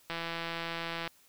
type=click train; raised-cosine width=0.3 ms; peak=-20 dBFS; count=164; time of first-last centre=0.1-1.076 s; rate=167 Hz; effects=white hiss -63 dBFS RMS until 1.28 s